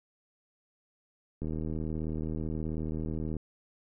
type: click train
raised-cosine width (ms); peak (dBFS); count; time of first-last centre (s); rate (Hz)
3; -23; 154; 1.42-3.367; 78.6
effects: none